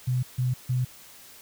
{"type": "tone bursts", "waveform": "sine", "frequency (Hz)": 126.3, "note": "B2", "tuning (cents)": 39, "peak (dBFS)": -22, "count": 3, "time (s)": [0.07, 0.85], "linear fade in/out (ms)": 10, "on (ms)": 160, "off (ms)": 150, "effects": ["white hiss -49 dBFS RMS until 1.41 s"]}